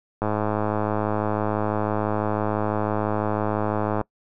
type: click train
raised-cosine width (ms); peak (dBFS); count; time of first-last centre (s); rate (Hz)
1; -10; 403; 0.22-4.012; 106
effects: noise-tail reverb RT60 0.1 s tail -23 dB re dry